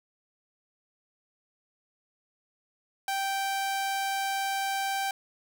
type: tone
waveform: sawtooth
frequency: 782 Hz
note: G5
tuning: 4 cents flat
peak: -24 dBFS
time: 3.08-5.11 s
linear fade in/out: 2 ms
effects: none